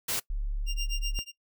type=noise; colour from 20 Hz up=white; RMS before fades=-30 dBFS; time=0.08-0.2 s; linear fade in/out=10 ms
type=tone; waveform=sine; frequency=35.67 Hz; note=D1; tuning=50 cents flat; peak=-28 dBFS; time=0.3-1.19 s; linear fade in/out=0 ms
type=tone with tremolo; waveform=25% pulse; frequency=2794 Hz; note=F7; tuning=in tune; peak=-27 dBFS; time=0.66-1.32 s; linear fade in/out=50 ms; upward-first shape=sine; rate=8 Hz; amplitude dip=100%
effects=noise-tail reverb RT60 0.1 s tail -21 dB re dry